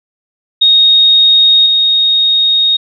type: tone with level steps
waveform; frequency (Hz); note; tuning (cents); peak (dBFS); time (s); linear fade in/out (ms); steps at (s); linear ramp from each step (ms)
sine; 3730; A#7; 0; -4 / -7; 0.61-2.77; 10; 1.66; 2
effects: none